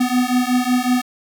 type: beating tone pair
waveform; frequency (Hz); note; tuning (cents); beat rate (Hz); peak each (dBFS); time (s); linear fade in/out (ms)
square; 246.9 / 252.3; B3 / B3; 0 / +37; 5.4; -19; 0-1.02; 10
effects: none